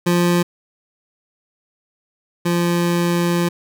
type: tone pair in turn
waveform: 25% pulse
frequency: 174.61 / 173 Hz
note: F3 / F3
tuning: 0 / -16 cents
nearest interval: unison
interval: 16 cents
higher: first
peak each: -10 / -12 dBFS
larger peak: first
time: 0.06-0.43 / 2.45-3.49 s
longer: second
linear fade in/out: 10 ms
effects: none